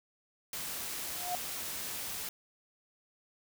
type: noise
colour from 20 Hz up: white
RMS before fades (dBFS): -39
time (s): 0.53-2.29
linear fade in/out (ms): 2
type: tone with exponential growth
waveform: sine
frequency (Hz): 716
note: F5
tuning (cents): +43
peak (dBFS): -29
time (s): 1.06-1.35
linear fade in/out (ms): 0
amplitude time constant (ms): 63
effects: none